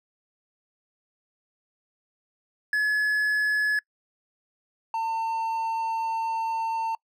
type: tone pair in turn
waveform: triangle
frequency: 1703 / 902.1 Hz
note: G#6 / A5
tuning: +43 / +43 cents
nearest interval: major seventh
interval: 1100 cents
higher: first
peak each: -19 / -23 dBFS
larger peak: first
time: 2.73-3.79 / 4.94-6.95 s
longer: second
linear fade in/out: 2 ms
effects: noise-tail reverb RT60 0.1 s tail -26 dB re dry